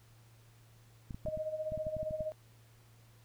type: clicks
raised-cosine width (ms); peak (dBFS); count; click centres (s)
5; -30; 12; 1.108 / 1.145 / 1.254 / 1.285 / 1.374 / 1.721 / 1.776 / 1.868 / 1.967 / 2.03 / 2.109 / 2.207
type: tone with tremolo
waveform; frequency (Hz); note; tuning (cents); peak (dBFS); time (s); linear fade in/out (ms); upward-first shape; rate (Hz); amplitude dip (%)
sine; 622.3; D#5; 0; -32; 1.26-2.32; 0; sine; 15; 70
effects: added 114 Hz sine -59 dBFS peak until 3.24 s + pink hiss -66 dBFS RMS until 3.24 s